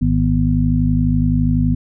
harmonic tone with a mistuned harmonic, 51.91 Hz, G#1, in tune, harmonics 1 / 2 / 3 / 5, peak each -19 / -19 / -18 / -17 dBFS, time 0.01-1.75 s, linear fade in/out 10 ms, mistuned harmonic 5, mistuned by -100 cents, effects none

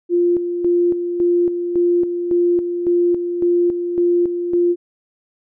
sine tone with tremolo, 349.2 Hz, F4, in tune, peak -12 dBFS, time 0.09-4.76 s, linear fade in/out 50 ms, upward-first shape square, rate 1.8 Hz, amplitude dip 55%, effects none

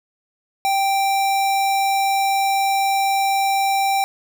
square tone, 784 Hz, G5, in tune, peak -17 dBFS, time 0.65-4.04 s, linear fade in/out 0 ms, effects none

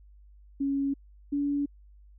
sine tone pair in turn, 277.1 / 285.5 Hz, C#4 / D4, -1 / -49 cents, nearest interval minor second, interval 52 cents, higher second, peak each -25 dBFS, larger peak neither, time 0.6-0.94 / 1.32-1.66 s, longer neither, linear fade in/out 10 ms, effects added 50 Hz sine -51 dBFS peak until 2.18 s

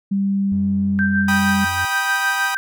sine tone with pitch glide, 197.2 to 198.34 Hz, G3 to G3, +11 to +21 cents, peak -16 dBFS, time 0.11-1.65 s, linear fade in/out 10 ms, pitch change +10 cents, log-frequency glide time 0.82-1.36 s
triangle tone, 90 Hz, F#2, 47 cents flat, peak -25 dBFS, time 0.52-1.85 s, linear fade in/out 0 ms
sine tone with tremolo, 1567 Hz, G6, 1 cent flat, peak -17 dBFS, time 0.99-2.57 s, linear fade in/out 0 ms, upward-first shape sine, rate 6.4 Hz, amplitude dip 60%
sawtooth chord, G augmented, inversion none, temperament equal with one note detuned, 784 / 975.9 / 1244.5 Hz, G5 / B5 / D#6, 0 / -21 / 0 cents, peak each -22 dBFS, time 1.28-2.55 s, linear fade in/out 5 ms
effects none

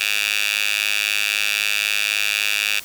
10% pulse tone with high-pass filter, 103.83 Hz, G#2, in tune, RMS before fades -21 dBFS, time 0-2.8 s, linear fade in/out 10 ms, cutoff 2600 Hz, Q 3.1, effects white hiss -39 dBFS RMS until 2.84 s

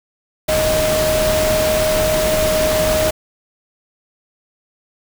sine tone in noise, 623 Hz, D#5, 2 cents sharp, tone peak -15 dBFS, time 0.48-3.11 s, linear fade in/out 10 ms, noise pink, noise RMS -20 dBFS, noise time 0.48-3.11 s, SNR +2 dB, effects none

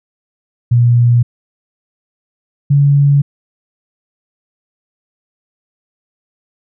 sine tone pair in turn, 120 / 141.96 Hz, B2 / C#3, -49 / +42 cents, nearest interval minor third, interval 291 cents, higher second, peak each -6 dBFS, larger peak neither, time 0.71-1.23 / 2.7-3.22 s, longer neither, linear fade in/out 10 ms, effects none

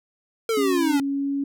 square exponential sweep, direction down, 462.1 to 277.2 Hz, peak -21 dBFS, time 0.49-1 s, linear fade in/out 2 ms
sine tone with pitch glide, 277.2 to 279.1 Hz, C#4 to C#4, 0 to +12 cents, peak -22 dBFS, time 0.57-1.44 s, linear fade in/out 5 ms, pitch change +12 cents, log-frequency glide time 0.95-1.31 s
effects none

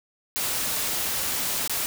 white noise with dropouts, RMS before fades -27 dBFS, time 0.36-1.86 s, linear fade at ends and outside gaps 0 ms, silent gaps 1.676-1.696 s, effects none

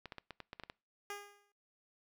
clicks, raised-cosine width 0.3 ms, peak -29 dBFS, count 9, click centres 0.057 / 0.122 / 0.183 / 0.307 / 0.403 / 0.531 / 0.598 / 0.636 / 0.699 s
10% pulse tone with exponential decay, 407.5 Hz, G#4, 33 cents flat, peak -31 dBFS, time 1.1-1.52 s, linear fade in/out 1 ms, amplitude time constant 90 ms
effects noise-tail reverb RT60 0.3 s tail -24 dB re dry

